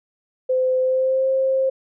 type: tone with pitch glide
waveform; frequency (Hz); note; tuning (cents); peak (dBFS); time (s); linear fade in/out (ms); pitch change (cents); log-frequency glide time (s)
sine; 514 to 530; C5 to C5; -31 to +22; -16; 0.49-1.7; 10; +53; 0.8-1.29
effects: none